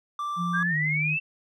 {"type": "tone", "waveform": "triangle", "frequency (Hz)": 1174.7, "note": "D6", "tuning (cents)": 0, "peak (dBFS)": -26, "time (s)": [0.19, 0.63], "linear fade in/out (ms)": 2}
{"type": "tone with pitch glide", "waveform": "sine", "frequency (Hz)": [174.61, 153.77], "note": ["F3", "D#3"], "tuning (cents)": [0, -20], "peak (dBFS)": -27, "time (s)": [0.36, 1.18], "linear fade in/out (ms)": 50, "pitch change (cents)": -220, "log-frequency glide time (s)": [0.7, 0.75]}
{"type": "exponential sweep", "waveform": "sine", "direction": "up", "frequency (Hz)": [1555, 2708], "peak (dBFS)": -24, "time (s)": [0.53, 1.2], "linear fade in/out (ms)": 20}
{"effects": []}